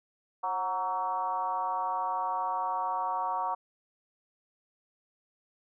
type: tone with frequency modulation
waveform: sine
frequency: 932.3 Hz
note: A#5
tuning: in tune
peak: -28 dBFS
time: 0.43-3.55 s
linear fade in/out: 10 ms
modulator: 196 Hz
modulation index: 1.2
effects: none